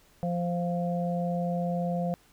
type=harmonic tone; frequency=174.4 Hz; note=F3; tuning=2 cents flat; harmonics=1 / 3 / 4; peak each=-28 / -33 / -34 dBFS; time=0.23-2.14 s; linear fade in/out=0 ms; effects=pink hiss -61 dBFS RMS until 2.32 s